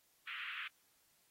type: band-pass noise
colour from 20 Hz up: white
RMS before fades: -45 dBFS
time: 0.27-0.68 s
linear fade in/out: 5 ms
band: 1300 to 3000 Hz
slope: 48 dB/octave
effects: white hiss -73 dBFS RMS until 1.3 s + AAC 48 kbps